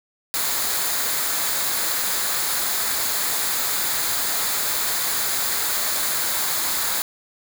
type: noise with comb filter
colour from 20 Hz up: white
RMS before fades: -23 dBFS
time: 0.34-7.02 s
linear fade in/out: 0 ms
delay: 0.35 ms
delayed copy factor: -0.5
effects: none

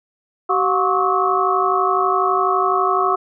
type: tone cluster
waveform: sine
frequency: 381.1 / 719 / 1085 / 1137 / 1284 Hz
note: G4 / F#5 / C#6 / C#6 / E6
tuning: -49 / -50 / -37 / +44 / -46 cents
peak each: -21 dBFS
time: 0.49-3.16 s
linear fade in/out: 10 ms
effects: none

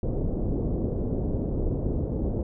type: low-pass noise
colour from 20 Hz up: pink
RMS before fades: -27 dBFS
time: 0.03-2.43 s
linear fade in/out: 2 ms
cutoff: 500 Hz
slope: 24 dB/octave
effects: none

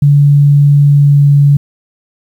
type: tone with pitch glide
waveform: sine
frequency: 143.6 to 142.77 Hz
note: D3 to D3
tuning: -39 to -49 cents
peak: -3 dBFS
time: 0.02-1.57 s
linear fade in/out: 5 ms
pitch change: -10 cents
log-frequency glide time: 0.87-1.31 s
effects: 7-bit

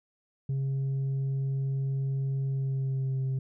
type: tone with pitch glide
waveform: sine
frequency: 135.6 to 132.43 Hz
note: C#3 to C3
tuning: -38 to +21 cents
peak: -24 dBFS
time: 0.49-3.39 s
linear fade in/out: 5 ms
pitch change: -41 cents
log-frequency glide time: 2.46-3.21 s
effects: tanh soft clip ceiling -26 dBFS

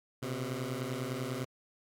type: beating tone pair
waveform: 15% pulse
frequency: 123.47 / 133.47 Hz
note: B2 / C3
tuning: 0 / +35 cents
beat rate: 10 Hz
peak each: -31 dBFS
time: 0.22-1.45 s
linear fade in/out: 10 ms
effects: AAC 64 kbps

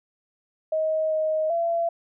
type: tone with pitch steps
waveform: sine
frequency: 630 / 626 / 676 Hz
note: D#5 / D#5 / E5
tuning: +21 / +10 / +43 cents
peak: -21 dBFS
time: 0.72-1.89 s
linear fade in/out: 5 ms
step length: 390 ms
effects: none

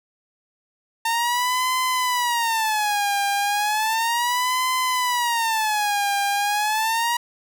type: tone with vibrato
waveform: sawtooth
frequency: 906 Hz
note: A#5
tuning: 50 cents flat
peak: -16 dBFS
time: 1.05-7.17 s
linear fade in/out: 5 ms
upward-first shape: sine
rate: 0.34 Hz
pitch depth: 210 cents each way
effects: none

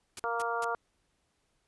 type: noise bursts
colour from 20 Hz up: white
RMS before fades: -40 dBFS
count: 3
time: 0.17-0.645 s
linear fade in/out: 2 ms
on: 25 ms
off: 200 ms
type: harmonic tone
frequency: 233.1 Hz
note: A#3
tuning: in tune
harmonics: 2 / 3 / 4 / 5 / 6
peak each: -36 / -36 / -36 / -36 / -36 dBFS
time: 0.24-0.75 s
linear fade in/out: 0 ms
effects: pink hiss -75 dBFS RMS until 1.67 s + resampled to 24000 Hz

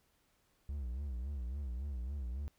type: tone with vibrato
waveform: triangle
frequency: 65.8 Hz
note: C2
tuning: 10 cents sharp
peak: -35 dBFS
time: 0.69-2.48 s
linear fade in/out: 0 ms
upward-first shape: sine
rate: 3.6 Hz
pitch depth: 180 cents each way
effects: pink hiss -74 dBFS RMS until 2.58 s

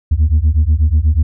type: beating tone pair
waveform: sine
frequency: 72.9 / 81.1 Hz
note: D2 / E2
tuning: -12 / -28 cents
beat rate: 8.2 Hz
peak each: -10 dBFS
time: 0.11-1.23 s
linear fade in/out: 10 ms
effects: tanh soft clip ceiling -6 dBFS

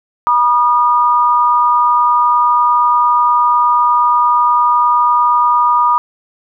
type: tone pair together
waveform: sine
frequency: 968 / 1219.6 Hz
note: B5 / D#6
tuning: -35 / -35 cents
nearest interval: major third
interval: 400 cents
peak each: -11 dBFS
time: 0.27-5.98 s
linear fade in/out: 0 ms
effects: none

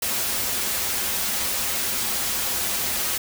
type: noise with comb filter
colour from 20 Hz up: white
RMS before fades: -25 dBFS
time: 0.02-3.18 s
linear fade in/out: 5 ms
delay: 6.7 ms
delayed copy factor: -0.5
effects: none

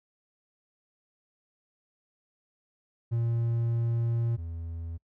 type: tone pair in turn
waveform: triangle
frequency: 116.54 / 83.17 Hz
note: A#2 / E2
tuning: 0 / +16 cents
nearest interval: tritone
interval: 584 cents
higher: first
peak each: -23 / -32 dBFS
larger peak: first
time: 3.11-4.37 / 4.37-4.98 s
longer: first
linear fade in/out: 20 ms
effects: noise-tail reverb RT60 0.1 s tail -25 dB re dry

